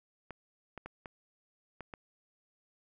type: clicks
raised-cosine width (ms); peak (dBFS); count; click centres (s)
0.5; -28; 6; 0.307 / 0.777 / 0.86 / 1.058 / 1.807 / 1.938
effects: none